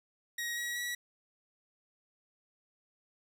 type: tone with pitch steps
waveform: sawtooth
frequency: 1892 / 1912.9 / 1934 Hz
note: A#6 / A#6 / B6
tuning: +25 / +44 / -37 cents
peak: -31 dBFS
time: 0.38-0.95 s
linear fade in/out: 5 ms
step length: 190 ms
effects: none